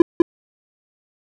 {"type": "tone with echo", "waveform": "triangle", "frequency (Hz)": 338.8, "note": "E4", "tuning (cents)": 48, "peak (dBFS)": -3, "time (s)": [0, 0.02], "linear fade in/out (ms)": 2, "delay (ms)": 200, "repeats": 1, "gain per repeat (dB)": -2, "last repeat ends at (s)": 0.22, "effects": []}